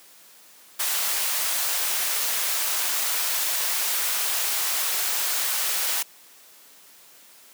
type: high-pass noise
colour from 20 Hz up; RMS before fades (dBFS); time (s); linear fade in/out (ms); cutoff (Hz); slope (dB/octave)
white; -25; 0.79-6.03; 10; 650; 12
effects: white hiss -51 dBFS RMS until 7.53 s + high-pass 200 Hz 12 dB/octave